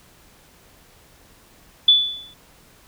sine tone with exponential decay, 3466 Hz, A7, 27 cents flat, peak -7 dBFS, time 1.88-2.34 s, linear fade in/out 5 ms, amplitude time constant 100 ms, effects pink hiss -52 dBFS RMS until 2.87 s

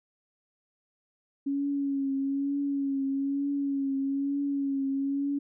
sine tone with vibrato, 277.2 Hz, C#4, in tune, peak -26 dBFS, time 1.46-5.39 s, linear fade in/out 10 ms, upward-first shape triangle, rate 1.1 Hz, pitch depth 40 cents each way, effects none

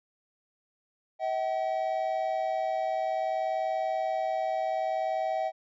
triangle tone pair together, 642 / 762.6 Hz, E5 / G5, -46 / -48 cents, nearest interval minor third, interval 298 cents, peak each -28 dBFS, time 1.19-5.52 s, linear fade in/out 50 ms, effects resampled to 16000 Hz

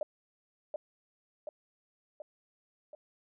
sine tone with echo, 603 Hz, D5, 46 cents sharp, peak -29 dBFS, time 0.01-0.03 s, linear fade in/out 2 ms, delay 730 ms, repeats 4, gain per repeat -4 dB, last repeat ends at 2.95 s, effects none

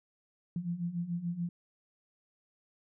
sine beating tone pair, 168.4 / 175.3 Hz, E3 / F3, +37 / +7 cents, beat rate 6.9 Hz, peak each -38 / -34 dBFS, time 0.56-1.49 s, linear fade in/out 2 ms, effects none

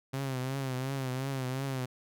sawtooth tone with vibrato, 132.3 Hz, C3, 20 cents sharp, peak -28 dBFS, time 0.13-1.86 s, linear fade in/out 10 ms, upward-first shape triangle, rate 2.8 Hz, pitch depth 82 cents each way, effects none

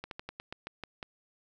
slowing click train, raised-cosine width 0.3 ms, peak -23 dBFS, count 9, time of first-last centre 0.04-1.028 s, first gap 72 ms, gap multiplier 1.15, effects none

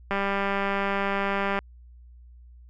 click train, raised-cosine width 0.5 ms, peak -12 dBFS, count 294, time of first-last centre 0.11-1.59 s, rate 198 Hz, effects added 60 Hz sine -46 dBFS peak until 2.69 s

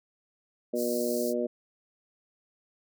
harmonic tone, 120.9 Hz, B2, 36 cents flat, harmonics 2 / 3 / 4 / 5, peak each -32 / -32 / -32 / -32 dBFS, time 0.73-1.47 s, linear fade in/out 10 ms
white high-pass noise, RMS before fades -39 dBFS, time 0.75-1.34 s, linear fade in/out 50 ms, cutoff 4200 Hz, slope 96 dB/octave
effects none

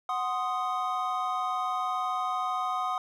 triangle chord, C diminished, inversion second, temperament equal, 740 / 1046.5 / 1244.5 Hz, Gb5 / C6 / Eb6, 0 / 0 / 0 cents, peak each -30 / -32 / -29 dBFS, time 0.09-2.98 s, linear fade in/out 2 ms, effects none

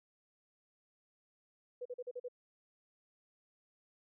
sine tone bursts, 493.9 Hz, B4, in tune, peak -39 dBFS, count 6, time 1.81-2.285 s, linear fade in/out 10 ms, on 45 ms, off 41 ms, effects none

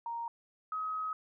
sine tone pair in turn, 932.3 / 1269.4 Hz, A#5 / D#6, 0 / +34 cents, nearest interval perfect fourth, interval 534 cents, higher second, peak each -35 / -33 dBFS, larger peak second, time 0.06-0.28 / 0.72-1.13 s, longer second, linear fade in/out 2 ms, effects none

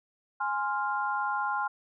sine chord, F minor, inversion first, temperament equal, 830.6 / 1046.5 / 1396.9 Hz, Ab5 / C6 / F6, 0 / 0 / 0 cents, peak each -31 / -32 / -32 dBFS, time 0.4-1.68 s, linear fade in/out 10 ms, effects none

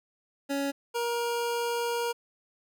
25% pulse tone pair in turn, 279 / 472.3 Hz, C#4 / A#4, +11 / +23 cents, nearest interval major sixth, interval 912 cents, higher second, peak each -24 dBFS, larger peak neither, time 0.49-0.72 / 0.94-2.13 s, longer second, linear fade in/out 20 ms, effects none

